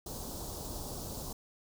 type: band-stop noise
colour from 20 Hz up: pink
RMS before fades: -41 dBFS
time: 0.06-1.33 s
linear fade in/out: 5 ms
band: 1000 to 4300 Hz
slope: 24 dB/octave
effects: none